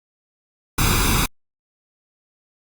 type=noise with comb filter; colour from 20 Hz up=pink; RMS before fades=-18 dBFS; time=0.78-1.26 s; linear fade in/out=5 ms; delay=0.81 ms; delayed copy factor=+0.75; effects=Opus 48 kbps